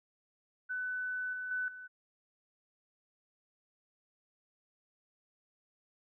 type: tone with level steps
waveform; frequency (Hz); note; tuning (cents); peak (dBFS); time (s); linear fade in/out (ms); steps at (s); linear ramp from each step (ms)
sine; 1500; F#6; +23; -34 / -37 / -32 / -45; 0.69-1.88; 20; 1.33 / 1.51 / 1.68; 2
effects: none